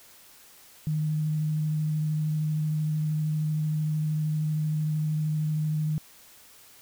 sine tone with vibrato, 153.8 Hz, D#3, 20 cents flat, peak -24 dBFS, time 0.87-5.98 s, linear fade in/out 0 ms, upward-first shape sine, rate 13 Hz, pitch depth 13 cents each way, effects white hiss -53 dBFS RMS until 6.81 s

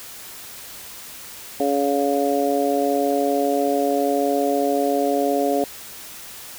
harmonic tone, 140.9 Hz, C#3, 29 cents sharp, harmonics 2 / 3 / 4 / 5, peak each -23 / -23 / -23 / -23 dBFS, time 1.6-5.64 s, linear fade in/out 2 ms, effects white hiss -38 dBFS RMS until 6.58 s

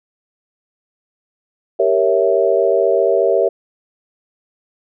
sine chord, G diminished seventh, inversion none, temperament equal, 392 / 466.2 / 554.4 / 659.3 Hz, G4 / Bb4 / Db5 / Fb5, 0 / 0 / 0 / 0 cents, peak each -17 dBFS, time 1.79-3.49 s, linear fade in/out 10 ms, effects none

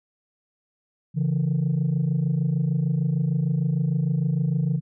sine tone pair together, 139.5 / 166.1 Hz, C#3 / E3, +11 / +13 cents, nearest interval minor third, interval 302 cents, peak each -21 dBFS, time 1.14-4.81 s, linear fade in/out 50 ms, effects tanh soft clip ceiling -17 dBFS

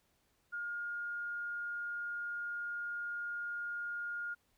sine tone, 1420 Hz, F6, 28 cents sharp, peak -37 dBFS, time 0.52-4.35 s, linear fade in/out 20 ms, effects pink hiss -75 dBFS RMS until 4.57 s

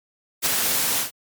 white noise with ADSR envelope, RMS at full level -18 dBFS, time 0.42-1.11 s, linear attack 40 ms, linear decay 5 ms, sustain -4 dB, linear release 120 ms, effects high-pass 100 Hz 12 dB/octave + MP3 96 kbps

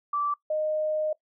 sine tone pair in turn, 1164 / 616.6 Hz, D6 / D#5, -16 / -16 cents, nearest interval major seventh, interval 1100 cents, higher first, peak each -24 / -24 dBFS, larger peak neither, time 0.13-0.34 / 0.5-1.13 s, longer second, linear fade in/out 5 ms, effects noise-tail reverb RT60 0.1 s tail -20 dB re dry

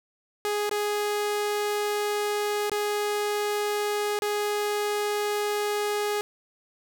sawtooth tone with dropouts, 415.3 Hz, G#4, in tune, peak -21 dBFS, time 0.45-6.21 s, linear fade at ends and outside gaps 0 ms, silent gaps 0.694-0.712 / 2.696-2.717 / 4.19-4.221 s, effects none

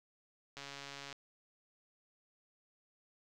click train, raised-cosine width 0.2 ms, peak -29 dBFS, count 79, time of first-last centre 0.57-1.127 s, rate 140 Hz, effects none

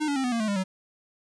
square tone with pitch steps, 305.5 / 285 / 266 / 248.1 / 231.5 / 216 / 201.6 / 188.06 Hz, D#4 / C#4 / C4 / B3 / A#3 / A3 / G3 / F#3, -32 / +48 / +29 / +8 / -12 / -32 / +49 / +28 cents, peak -25 dBFS, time 0-0.64 s, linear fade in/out 20 ms, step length 80 ms, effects resampled to 22050 Hz + 9-bit

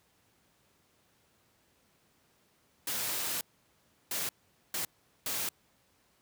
white noise bursts at uneven times, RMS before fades -34 dBFS, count 4, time 2.87-3.41 / 4.11-4.29 / 4.74-4.85 / 5.26-5.49 s, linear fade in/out 2 ms, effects pink hiss -69 dBFS RMS until 6.21 s + high-pass 80 Hz 12 dB/octave

